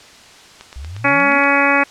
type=click train; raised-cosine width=0.2 ms; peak=-18 dBFS; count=8; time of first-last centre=0.61-1.438 s; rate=8.45 Hz
type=exponential sweep; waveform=sine; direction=up; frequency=61.7 to 270 Hz; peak=-27 dBFS; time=0.76-1.39 s; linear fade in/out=0 ms
type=harmonic tone; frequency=281 Hz; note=C#4; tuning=24 cents sharp; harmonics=1 / 2 / 3 / 4 / 5 / 6 / 7 / 8 / 9; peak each=-20 / -20 / -20 / -20 / -20 / -20 / -20 / -20 / -20 dBFS; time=1.04-1.84 s; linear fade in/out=10 ms
effects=white hiss -42 dBFS RMS until 1.9 s + low-pass 6000 Hz 12 dB/octave